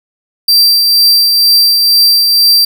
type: tone with tremolo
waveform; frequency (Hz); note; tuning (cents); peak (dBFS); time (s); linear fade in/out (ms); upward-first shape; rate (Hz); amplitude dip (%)
45% pulse; 4700; D8; +1; -3; 0.48-2.65; 5; triangle; 2.1; 35
effects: none